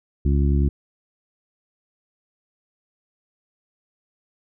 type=harmonic tone; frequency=70.3 Hz; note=C#2; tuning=25 cents sharp; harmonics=1 / 2 / 3 / 4 / 5; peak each=-17 / -23 / -27 / -29 / -31 dBFS; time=0.25-0.69 s; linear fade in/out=5 ms; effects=none